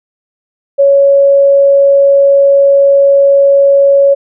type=tone; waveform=sine; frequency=557 Hz; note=C#5; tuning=8 cents sharp; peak=-3 dBFS; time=0.78-4.15 s; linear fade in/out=20 ms; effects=none